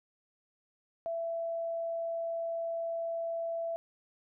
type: tone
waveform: sine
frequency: 667 Hz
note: E5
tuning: 20 cents sharp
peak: -32 dBFS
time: 1.06-3.76 s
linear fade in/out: 0 ms
effects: none